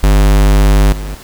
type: tone with level steps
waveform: square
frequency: 50 Hz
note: G1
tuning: 35 cents sharp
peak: -6 / -20 dBFS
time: 0.03-1.15 s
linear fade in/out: 5 ms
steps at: 0.92 s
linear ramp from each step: 5 ms
effects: pink hiss -35 dBFS RMS until 1.23 s